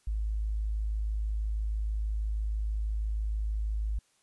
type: tone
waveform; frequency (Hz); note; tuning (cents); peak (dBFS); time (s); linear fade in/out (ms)
sine; 53.1; G#1; +39; -28; 0.07-3.99; 5
effects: white hiss -69 dBFS RMS until 4.22 s + resampled to 24000 Hz